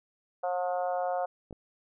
harmonic tone, 179.7 Hz, F3, 50 cents sharp, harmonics 3 / 4 / 5 / 6 / 7 / 8, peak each -32 / -30 / -40 / -45 / -44 / -47 dBFS, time 0.43-1.26 s, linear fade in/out 10 ms
clicks, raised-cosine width 2 ms, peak -31 dBFS, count 2, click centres 1.509 / 1.527 s
effects none

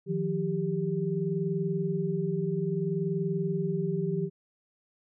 sine tone cluster, 157.1 / 177.7 / 393.9 Hz, D#3 / F3 / G4, +17 / +30 / +8 cents, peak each -31 dBFS, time 0.06-4.3 s, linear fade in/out 50 ms, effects none

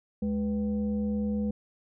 sine tone with frequency modulation, 210 Hz, G#3, 19 cents sharp, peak -26 dBFS, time 0.22-1.51 s, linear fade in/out 5 ms, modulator 283 Hz, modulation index 0.56, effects none

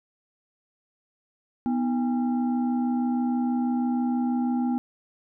sine tone with frequency modulation, 246.9 Hz, B3, in tune, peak -22 dBFS, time 1.66-4.78 s, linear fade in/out 0 ms, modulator 560 Hz, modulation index 0.56, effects none

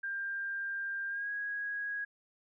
sine tone with pitch glide, 1594 to 1652.1 Hz, G6 to G#6, +28 to -10 cents, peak -34 dBFS, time 0.03-2.05 s, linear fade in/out 10 ms, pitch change +62 cents, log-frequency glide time 1.08-1.3 s, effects none

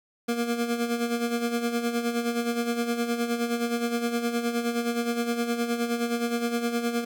25% pulse tone with tremolo, 235.8 Hz, A#3, 20 cents sharp, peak -19 dBFS, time 0.28-7.05 s, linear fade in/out 10 ms, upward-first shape sine, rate 9.6 Hz, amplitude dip 60%, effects none

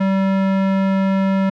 square tone, 193 Hz, G3, 27 cents flat, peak -15 dBFS, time 0-1.5 s, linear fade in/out 10 ms, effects low-pass 2000 Hz 12 dB/octave

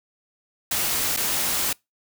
white noise with dropouts, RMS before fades -24 dBFS, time 0.71-1.73 s, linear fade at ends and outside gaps 5 ms, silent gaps 1.165-1.171 s, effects noise-tail reverb RT60 0.2 s tail -25 dB re dry

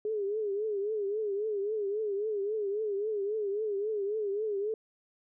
sine tone with vibrato, 415.3 Hz, G#4, in tune, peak -29 dBFS, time 0.05-4.74 s, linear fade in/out 2 ms, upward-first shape triangle, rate 3.7 Hz, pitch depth 120 cents each way, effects none

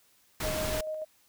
pink noise, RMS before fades -33 dBFS, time 0.4-0.81 s, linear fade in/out 5 ms
sine tone with tremolo, 622.3 Hz, D#5, in tune, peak -31 dBFS, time 0.43-1.05 s, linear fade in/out 20 ms, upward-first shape square, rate 6.8 Hz, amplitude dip 30%
effects white hiss -65 dBFS RMS until 1.28 s

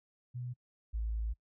sine tone pair in turn, 123.47 / 55 Hz, B2 / A1, 0 / 0 cents, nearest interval octave + major second, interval 1400 cents, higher first, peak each -37 / -32 dBFS, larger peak second, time 0.34-0.54 / 0.93-1.34 s, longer second, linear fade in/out 20 ms, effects noise-tail reverb RT60 0.1 s tail -26 dB re dry

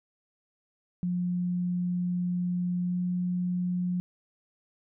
sine tone with pitch glide, 178 to 179.13 Hz, F3 to F3, +33 to +44 cents, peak -26 dBFS, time 1.03-4 s, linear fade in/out 0 ms, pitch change +11 cents, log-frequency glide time 2.84-2.98 s, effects none

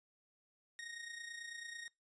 sawtooth tone with amplitude modulation, 1864.7 Hz, A#6, in tune, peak -40 dBFS, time 0.79-1.88 s, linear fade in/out 0 ms, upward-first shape sine, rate 29.1 Hz, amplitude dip 60%, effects noise-tail reverb RT60 0.2 s tail -23 dB re dry + resampled to 22050 Hz

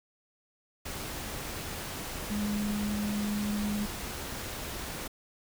sine tone in noise, 207.7 Hz, G#3, in tune, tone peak -29 dBFS, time 2.3-3.86 s, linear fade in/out 10 ms, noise pink, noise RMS -38 dBFS, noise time 0.85-5.08 s, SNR +6 dB, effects none

